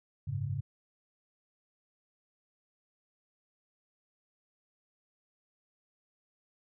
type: chord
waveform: sine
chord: F# suspended second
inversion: none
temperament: equal with one note detuned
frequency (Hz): 92.5 / 104.49 / 138.59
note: F#2 / G#2 / C#3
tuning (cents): 0 / +11 / 0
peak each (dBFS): -40 / -35 / -35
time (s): 0.27-0.61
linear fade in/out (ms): 10
effects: none